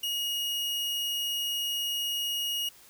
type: tone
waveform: 40% pulse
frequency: 2876 Hz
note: F#7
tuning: 50 cents flat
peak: -28 dBFS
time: 0.03-2.69 s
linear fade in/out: 5 ms
effects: white hiss -55 dBFS RMS until 2.89 s

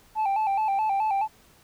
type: tone with vibrato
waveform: sine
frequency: 827 Hz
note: G#5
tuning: 8 cents flat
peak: -19 dBFS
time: 0.15-1.28 s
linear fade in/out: 50 ms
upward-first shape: square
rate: 4.7 Hz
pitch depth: 85 cents each way
effects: tanh soft clip ceiling -21 dBFS + pink hiss -57 dBFS RMS until 1.63 s

